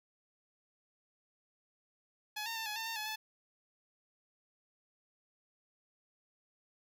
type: tone with pitch steps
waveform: 10% pulse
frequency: 846 / 913 / 895 / 844 / 899 / 909 / 853 / 868 Hz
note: G#5 / A#5 / A5 / G#5 / A5 / A#5 / G#5 / A5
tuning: +32 / -36 / +29 / +28 / +37 / -44 / +46 / -24 cents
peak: -29 dBFS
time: 2.36-3.16 s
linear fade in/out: 10 ms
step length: 100 ms
effects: none